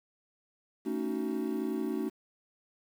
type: chord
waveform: triangle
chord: D# half-diminished seventh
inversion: second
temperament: just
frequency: 224 / 280 / 311.1 / 373.4 Hz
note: A3 / C#4 / D#4 / F#4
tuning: +31 / +18 / 0 / +16 cents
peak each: -34 dBFS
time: 0.85-2.1 s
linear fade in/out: 20 ms
effects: 9-bit